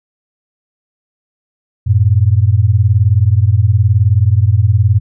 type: beating tone pair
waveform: sine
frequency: 93.4 / 112.4 Hz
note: F#2 / A2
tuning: +17 / +37 cents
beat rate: 19 Hz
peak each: -10 dBFS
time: 1.86-5 s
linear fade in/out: 20 ms
effects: none